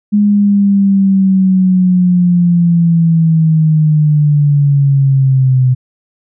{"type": "linear sweep", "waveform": "sine", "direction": "down", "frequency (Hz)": [207.7, 126.8], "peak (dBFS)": -6, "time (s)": [0.12, 5.75], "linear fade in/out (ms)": 20, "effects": []}